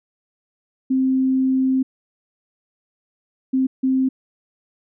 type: tone bursts at uneven times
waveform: sine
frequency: 262.2 Hz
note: C4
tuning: 4 cents sharp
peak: -15 dBFS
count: 3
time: 0.9-1.83 / 3.53-3.67 / 3.83-4.09 s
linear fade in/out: 10 ms
effects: none